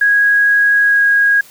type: tone with pitch glide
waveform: sine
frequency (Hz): 1652 to 1641.5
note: G#6 to G#6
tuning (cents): -10 to -21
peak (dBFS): -8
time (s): 0.01-1.41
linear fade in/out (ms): 5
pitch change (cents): -11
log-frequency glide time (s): 0.81-1.07
effects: white hiss -42 dBFS RMS until 1.5 s